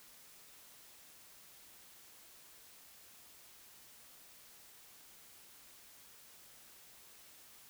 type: silence
effects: white hiss -59 dBFS RMS until 7.69 s